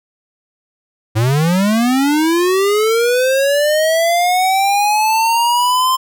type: linear sweep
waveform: square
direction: up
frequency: 105 to 1046.5 Hz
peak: -12 dBFS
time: 1.15-5.97 s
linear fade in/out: 20 ms
effects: none